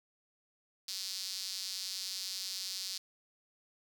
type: tone with high-pass filter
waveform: sawtooth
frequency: 189.8 Hz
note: F#3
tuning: 44 cents sharp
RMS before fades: -40 dBFS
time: 0.88-2.98 s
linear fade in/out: 5 ms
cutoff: 4600 Hz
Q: 3.7
effects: none